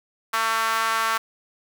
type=tone with high-pass filter; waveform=sawtooth; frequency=224.4 Hz; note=A3; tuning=34 cents sharp; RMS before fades=-23 dBFS; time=0.33-1.18 s; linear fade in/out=10 ms; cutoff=1200 Hz; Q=3; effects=none